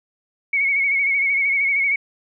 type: tone with vibrato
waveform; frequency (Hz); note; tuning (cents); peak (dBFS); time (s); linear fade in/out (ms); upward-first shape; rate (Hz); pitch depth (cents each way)
sine; 2217; C#7; 0; -16; 0.53-1.96; 5; sine; 13; 51
effects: none